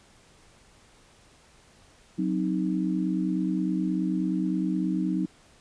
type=chord; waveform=sine; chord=C diminished; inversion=second; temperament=equal; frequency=185 / 261.6 / 311.1 Hz; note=Gb3 / C4 / Eb4; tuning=0 / 0 / 0 cents; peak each=-27 / -31 / -28 dBFS; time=2.18-5.26 s; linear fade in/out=10 ms; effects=pink hiss -57 dBFS RMS until 5.6 s + resampled to 22050 Hz